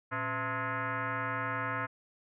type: tone with frequency modulation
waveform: sine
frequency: 116.54 Hz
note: A#2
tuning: in tune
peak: -31 dBFS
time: 0.11-1.87 s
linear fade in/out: 20 ms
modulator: 389 Hz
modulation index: 4.5
effects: none